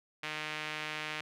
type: tone with band-pass filter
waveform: sawtooth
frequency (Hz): 153.4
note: D#3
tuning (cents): -24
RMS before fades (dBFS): -39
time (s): 0.23-1.21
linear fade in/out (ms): 5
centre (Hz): 2400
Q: 1.6
effects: none